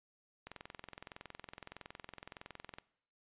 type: click train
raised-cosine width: 0.3 ms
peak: -30 dBFS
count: 51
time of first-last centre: 0.47-2.785 s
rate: 21.6 Hz
effects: noise-tail reverb RT60 0.7 s tail -21 dB re dry + resampled to 8000 Hz